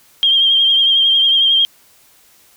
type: tone with vibrato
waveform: sine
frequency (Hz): 3197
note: G7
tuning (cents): +33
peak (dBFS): -9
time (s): 0.23-1.65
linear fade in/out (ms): 0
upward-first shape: triangle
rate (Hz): 11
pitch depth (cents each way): 42
effects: white hiss -50 dBFS RMS until 2.56 s